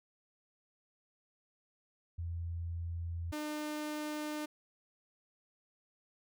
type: tone pair in turn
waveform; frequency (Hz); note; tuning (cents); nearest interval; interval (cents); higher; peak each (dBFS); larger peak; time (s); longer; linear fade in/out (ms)
sine / sawtooth; 84.7 / 301.8; E2 / D4; +48 / +47; octave + minor seventh; 2199; second; -36 / -33; second; 2.18-3.32 / 3.32-4.46; neither; 10
effects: none

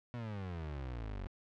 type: exponential sweep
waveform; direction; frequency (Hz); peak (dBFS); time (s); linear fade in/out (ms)
30% pulse; down; 123.47 to 44.57; -37; 0.14-1.27; 0
effects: low-pass 3000 Hz 12 dB/octave

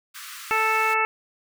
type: high-pass noise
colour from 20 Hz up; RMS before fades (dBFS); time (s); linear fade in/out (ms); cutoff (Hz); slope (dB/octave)
pink; -39; 0.14-0.95; 20; 1100; 96
type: harmonic tone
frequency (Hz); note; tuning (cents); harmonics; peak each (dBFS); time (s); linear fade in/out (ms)
440; A4; 0; 1 / 2 / 3 / 4 / 5 / 6; -30 / -25 / -24 / -30 / -26 / -27; 0.51-1.05; 0
effects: none

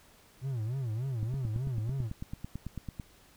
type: tone with vibrato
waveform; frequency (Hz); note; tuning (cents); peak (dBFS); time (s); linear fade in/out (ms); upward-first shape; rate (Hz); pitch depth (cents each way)
triangle; 121.2; B2; -32; -29; 0.41-2.11; 50; sine; 3.4; 220
type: click train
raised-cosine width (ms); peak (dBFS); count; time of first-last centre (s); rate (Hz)
5; -25; 17; 1.23-2.998; 9.05
effects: pink hiss -60 dBFS RMS until 3.36 s

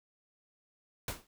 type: noise with exponential decay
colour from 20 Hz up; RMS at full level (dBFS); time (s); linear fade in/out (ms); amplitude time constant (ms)
pink; -33; 1.08-1.27; 2; 41
effects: none

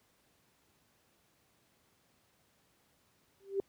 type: tone with exponential growth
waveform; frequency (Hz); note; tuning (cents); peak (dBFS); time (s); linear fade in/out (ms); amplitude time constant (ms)
sine; 392.7; G4; +3; -26; 3.4-3.6; 1; 43
effects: pink hiss -71 dBFS RMS until 3.68 s + high-pass 80 Hz 12 dB/octave

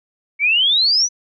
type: exponential sweep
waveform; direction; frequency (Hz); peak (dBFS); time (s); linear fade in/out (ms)
sine; up; 2217 to 6070; -12; 0.39-1.09; 50
effects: none

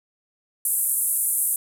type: band-pass noise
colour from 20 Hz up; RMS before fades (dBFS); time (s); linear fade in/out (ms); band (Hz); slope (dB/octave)
pink; -23; 0.65-1.56; 2; 9000 to 13000; 48
effects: none

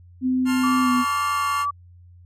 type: tone with pitch glide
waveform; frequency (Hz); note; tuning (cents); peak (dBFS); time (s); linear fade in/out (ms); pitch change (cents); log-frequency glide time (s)
sine; 256.3 to 249.6; C4 to B3; -36 to +19; -18; 0.21-1.05; 50; -45; 0.83-0.91
type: chord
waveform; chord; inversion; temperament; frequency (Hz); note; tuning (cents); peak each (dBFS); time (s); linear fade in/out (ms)
25% pulse; F major; first; equal with one note detuned; 880 / 1064.2 / 1396.9; A5 / C6 / F6; 0 / +29 / 0; -30 / -28 / -26; 0.45-1.66; 50
type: tone with vibrato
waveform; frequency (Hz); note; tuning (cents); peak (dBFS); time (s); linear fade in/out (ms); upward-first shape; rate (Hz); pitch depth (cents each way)
sine; 1148; D6; -40; -21; 0.63-1.71; 10; sine; 2; 11
effects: added 88 Hz sine -45 dBFS peak until 2.25 s + resampled to 32000 Hz

